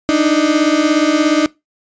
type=beating tone pair; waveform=35% pulse; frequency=296.1 / 313.1 Hz; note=D4 / D#4; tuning=+14 / +11 cents; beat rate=17 Hz; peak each=-12 / -12 dBFS; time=0.09-1.46 s; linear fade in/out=0 ms; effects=noise-tail reverb RT60 0.2 s tail -21 dB re dry + resampled to 16000 Hz